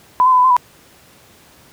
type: tone with pitch steps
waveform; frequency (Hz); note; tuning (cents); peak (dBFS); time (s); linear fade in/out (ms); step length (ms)
sine; 1001 / 1031 / 1008 / 997 / 1032 / 984; B5 / C6 / B5 / B5 / C6 / B5; +23 / -26 / +35 / +16 / -24 / -7; -8; 0.2-0.566; 0; 61
effects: pink hiss -47 dBFS RMS until 1.72 s + high-pass 80 Hz 12 dB/octave